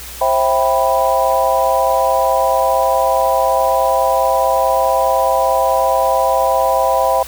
sine chord, C major seventh, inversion none, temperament equal with one note detuned, 529.9 / 659.3 / 784 / 987.8 Hz, C5 / E5 / G5 / B5, +22 / 0 / 0 / 0 cents, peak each -17 dBFS, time 0.21-7.23 s, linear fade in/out 5 ms, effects added 60 Hz sine -35 dBFS peak until 7.27 s + white hiss -32 dBFS RMS until 7.27 s

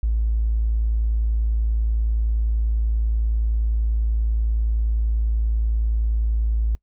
triangle tone with tanh clipping, 55.2 Hz, A1, 6 cents sharp, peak -17 dBFS, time 0.03-6.75 s, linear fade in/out 0 ms, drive 2 dB, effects noise-tail reverb RT60 0.1 s tail -24 dB re dry

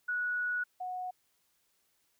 sine tone pair in turn, 1466 / 733 Hz, F#6 / F#5, -16 / -16 cents, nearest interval octave, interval 1200 cents, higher first, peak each -30 / -35 dBFS, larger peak first, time 0.08-0.64 / 0.8-1.11 s, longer first, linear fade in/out 10 ms, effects white hiss -74 dBFS RMS until 2.19 s

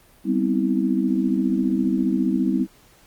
sine chord, C major seventh, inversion second, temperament equal with one note detuned, 196 / 246.9 / 261.6 / 321.5 Hz, G3 / B3 / C4 / E4, 0 / 0 / 0 / -43 cents, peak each -23 / -25 / -23 / -24 dBFS, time 0.24-2.67 s, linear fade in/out 50 ms, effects pink hiss -54 dBFS RMS until 3.06 s + Opus 32 kbps

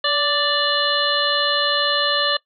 harmonic tone with a mistuned harmonic, 587.3 Hz, D5, in tune, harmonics 1 / 2 / 3 / 5 / 6 / 7, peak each -24 / -24 / -24 / -24 / -24 / -24 dBFS, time 0.04-2.37 s, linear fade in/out 5 ms, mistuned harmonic 1, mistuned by -33 cents, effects noise-tail reverb RT60 0.1 s tail -21 dB re dry

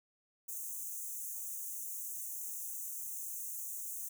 white high-pass noise, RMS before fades -42 dBFS, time 0.48-4.09 s, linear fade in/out 10 ms, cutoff 6100 Hz, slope 96 dB/octave, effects none

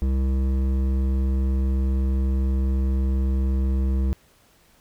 sine tone with hard clipping, 66 Hz, C2, 16 cents sharp, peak -21 dBFS, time 0.02-4.13 s, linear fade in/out 0 ms, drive 11 dB, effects pink hiss -58 dBFS RMS until 4.8 s

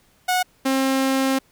sawtooth tone pair in turn, 732 / 266.8 Hz, F#5 / C4, -19 / +34 cents, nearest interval octave + perfect fourth, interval 1747 cents, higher first, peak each -14 dBFS, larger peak neither, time 0.28-0.43 / 0.65-1.39 s, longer second, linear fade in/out 10 ms, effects pink hiss -59 dBFS RMS until 1.51 s

